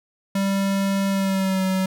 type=tone with pitch glide; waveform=square; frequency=196 to 188.78 Hz; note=G3 to F#3; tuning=0 to +35 cents; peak=-20 dBFS; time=0.35-1.86 s; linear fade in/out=5 ms; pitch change=-65 cents; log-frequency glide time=1.09-1.64 s; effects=none